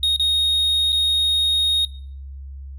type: tone with dropouts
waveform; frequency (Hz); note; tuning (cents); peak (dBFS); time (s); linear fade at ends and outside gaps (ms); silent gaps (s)
triangle; 3729; A#7; 0; -14; 0.03-1.85; 2; 0.163-0.196 / 0.922-0.927
effects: noise-tail reverb RT60 0.6 s tail -22 dB re dry + added 68 Hz sine -32 dBFS peak until 2.78 s